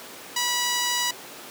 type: tone with notch filter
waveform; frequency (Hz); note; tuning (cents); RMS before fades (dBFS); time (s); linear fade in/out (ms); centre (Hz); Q
5% pulse; 976; B5; -21; -25; 0.36-1.11; 5; 11000; 0.97
effects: pink hiss -40 dBFS RMS until 1.5 s + high-pass 300 Hz 12 dB/octave